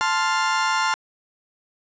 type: chord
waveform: 35% pulse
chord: F major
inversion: first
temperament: equal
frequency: 880 / 1046.5 / 1396.9 Hz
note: A5 / C6 / F6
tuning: 0 / 0 / 0 cents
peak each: -22 dBFS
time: 0.01-0.94 s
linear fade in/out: 0 ms
effects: resampled to 16000 Hz + 9-bit